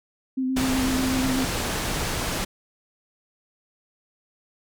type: tone with vibrato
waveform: sine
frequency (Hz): 260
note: C4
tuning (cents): -11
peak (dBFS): -22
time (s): 0.37-1.45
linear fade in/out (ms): 10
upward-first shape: square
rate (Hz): 8.1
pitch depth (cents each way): 18
type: low-pass noise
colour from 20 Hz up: pink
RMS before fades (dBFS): -27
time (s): 0.56-2.45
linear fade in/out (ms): 10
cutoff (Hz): 11000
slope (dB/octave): 12
effects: none